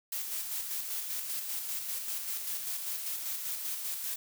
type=noise with tremolo; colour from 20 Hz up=blue; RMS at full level=-35 dBFS; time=0.12-4.16 s; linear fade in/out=5 ms; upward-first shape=square; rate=5.1 Hz; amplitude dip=35%; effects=none